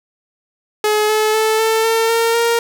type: tone with pitch steps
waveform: sawtooth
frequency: 424.5 / 431.2 / 437.9 / 444.8 / 451.8 / 458.9 / 466.1 Hz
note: G#4 / A4 / A4 / A4 / A4 / A#4 / A#4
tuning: +38 / -35 / -8 / +19 / +46 / -27 / 0 cents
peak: -9 dBFS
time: 0.84-2.59 s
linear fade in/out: 2 ms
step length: 250 ms
effects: none